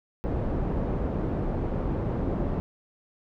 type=low-pass noise; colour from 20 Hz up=pink; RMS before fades=-28 dBFS; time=0.24-2.6 s; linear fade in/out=0 ms; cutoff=580 Hz; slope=12 dB/octave; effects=none